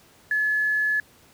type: tone with quantisation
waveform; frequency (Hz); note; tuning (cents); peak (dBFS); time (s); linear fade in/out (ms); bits
sine; 1712; A6; -48; -20; 0.31-1; 2; 8
effects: pink hiss -55 dBFS RMS until 1.33 s + high-pass 60 Hz 12 dB/octave